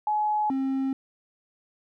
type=tone pair in turn; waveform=sine / triangle; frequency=847 / 267.5 Hz; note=G#5 / C4; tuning=+34 / +38 cents; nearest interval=octave + minor sixth; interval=1996 cents; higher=first; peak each=-22 dBFS; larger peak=neither; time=0.07-0.5 / 0.5-0.93 s; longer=neither; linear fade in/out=2 ms; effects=none